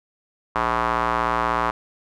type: tone with band-pass filter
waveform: square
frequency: 58.27 Hz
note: A#1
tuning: in tune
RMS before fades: -22 dBFS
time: 0.55-1.71 s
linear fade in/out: 5 ms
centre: 1100 Hz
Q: 2.8
effects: none

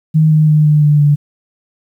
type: tone with pitch steps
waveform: sine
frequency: 156.6 / 154.44 / 152.32 / 150.22 / 148.15 / 146.11 Hz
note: D#3 / D#3 / D#3 / D3 / D3 / D3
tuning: +11 / -13 / -36 / +39 / +15 / -9 cents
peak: -6 dBFS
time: 0.14-1.16 s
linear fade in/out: 20 ms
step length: 170 ms
effects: 8-bit

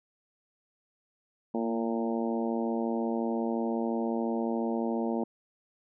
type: harmonic tone with a mistuned harmonic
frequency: 114.3 Hz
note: A#2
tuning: 34 cents flat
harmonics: 2 / 3 / 4 / 5 / 6 / 7 / 8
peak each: -30 / -34 / -36 / -38 / -40 / -41 / -42 dBFS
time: 1.54-5.24 s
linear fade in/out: 5 ms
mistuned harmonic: 2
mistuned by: +23 cents
effects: none

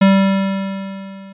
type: tone with level ramp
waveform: square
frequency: 194.4 Hz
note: G3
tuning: 14 cents flat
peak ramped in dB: -7 to -35 dBFS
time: 0.01-1.33 s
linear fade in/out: 10 ms
effects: resampled to 8000 Hz

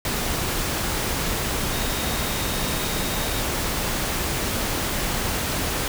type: tone in noise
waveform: sine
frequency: 3729 Hz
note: A#7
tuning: in tune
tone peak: -36 dBFS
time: 1.73-3.41 s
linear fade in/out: 2 ms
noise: pink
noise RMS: -25 dBFS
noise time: 0.05-5.88 s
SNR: -14 dB
effects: none

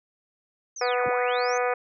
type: linear two-way sweep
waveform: sine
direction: down then up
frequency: 6450 to 73.42 to 6450 Hz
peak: -35 dBFS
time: 0.76-1.58 s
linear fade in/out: 5 ms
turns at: 1.07 s
type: harmonic tone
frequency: 246.9 Hz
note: B3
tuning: in tune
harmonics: 2 / 3 / 4 / 5 / 6 / 7 / 8 / 9 / 10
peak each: -25 / -28 / -35 / -31 / -34 / -37 / -38 / -37 / -39 dBFS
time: 0.81-1.74 s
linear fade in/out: 5 ms
effects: none

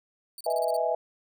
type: tone bursts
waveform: 15% pulse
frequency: 4532 Hz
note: C#8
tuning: 37 cents sharp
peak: -33 dBFS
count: 7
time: 0.38-0.767 s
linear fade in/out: 2 ms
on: 27 ms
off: 33 ms
type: chord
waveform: sine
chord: E major seventh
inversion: second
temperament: equal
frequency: 493.9 / 622.3 / 659.3 / 830.6 Hz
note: B4 / D#5 / E5 / G#5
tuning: 0 / 0 / 0 / 0 cents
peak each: -31 / -30 / -27 / -31 dBFS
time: 0.46-0.95 s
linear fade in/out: 5 ms
effects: none

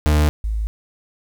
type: tone pair in turn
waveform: 40% pulse / sine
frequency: 75.4 / 53.69 Hz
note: D2 / A1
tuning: +46 / -42 cents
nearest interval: tritone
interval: 588 cents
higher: first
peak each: -12 / -19 dBFS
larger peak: first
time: 0.06-0.29 / 0.44-0.67 s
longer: neither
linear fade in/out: 0 ms
effects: 9-bit

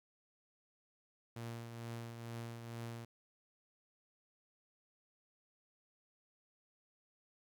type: tone with tremolo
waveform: sawtooth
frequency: 116.54 Hz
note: A#2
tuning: in tune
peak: -38 dBFS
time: 1.36-3.05 s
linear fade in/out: 5 ms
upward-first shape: triangle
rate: 2.2 Hz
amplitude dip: 50%
effects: 13-bit

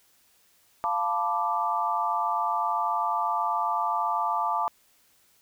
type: chord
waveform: sine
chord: B half-diminished seventh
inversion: second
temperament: equal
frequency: 698.5 / 880 / 987.8 / 1174.7 Hz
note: F5 / A5 / B5 / D6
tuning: 0 / 0 / 0 / 0 cents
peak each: -31 / -28 / -32 / -28 dBFS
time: 0.84-4.68 s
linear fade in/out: 0 ms
effects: white hiss -63 dBFS RMS until 5.41 s

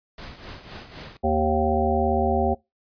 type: noise with tremolo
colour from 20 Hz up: pink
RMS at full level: -37 dBFS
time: 0.18-1.17 s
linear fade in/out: 2 ms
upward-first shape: triangle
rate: 3.9 Hz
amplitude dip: 70%
type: harmonic tone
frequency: 77.6 Hz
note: D#2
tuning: 4 cents flat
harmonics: 1 / 3 / 5 / 7 / 9 / 10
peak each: -26 / -26 / -26 / -26 / -26 / -26 dBFS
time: 1.23-2.55 s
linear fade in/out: 20 ms
effects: noise-tail reverb RT60 0.2 s tail -22 dB re dry + resampled to 11025 Hz

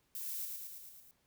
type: noise with echo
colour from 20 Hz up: violet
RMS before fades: -42 dBFS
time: 0.15-0.45 s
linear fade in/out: 0 ms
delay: 110 ms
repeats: 6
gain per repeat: -3 dB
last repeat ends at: 1.11 s
effects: pink hiss -75 dBFS RMS until 1.26 s

